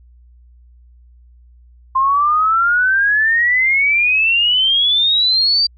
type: exponential sweep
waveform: sine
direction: up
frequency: 1046.5 to 4699 Hz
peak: -11 dBFS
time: 1.95-5.67 s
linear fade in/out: 10 ms
effects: added 60 Hz sine -43 dBFS peak until 5.77 s + AAC 64 kbps